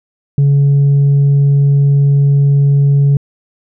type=tone; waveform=sine; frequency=140.9 Hz; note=C#3; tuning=29 cents sharp; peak=-4 dBFS; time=0.38-3.17 s; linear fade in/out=2 ms; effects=tanh soft clip ceiling -5 dBFS